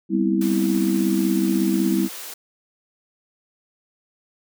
sine chord, C major seventh, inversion second, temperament just, 196.22 / 245.3 / 261.6 / 327 Hz, G3 / B3 / C4 / E4, +2 / -12 / 0 / -14 cents, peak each -21 / -26 / -26 / -21 dBFS, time 0.09-2.09 s, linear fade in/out 50 ms
white high-pass noise, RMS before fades -35 dBFS, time 0.41-2.34 s, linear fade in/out 5 ms, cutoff 310 Hz, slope 24 dB/octave
effects none

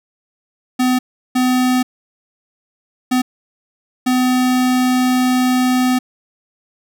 square tone bursts at uneven times, 253.1 Hz, B3, 43 cents sharp, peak -13 dBFS, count 4, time 0.79-0.99 / 1.35-1.83 / 3.11-3.22 / 4.06-5.99 s, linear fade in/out 10 ms, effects none

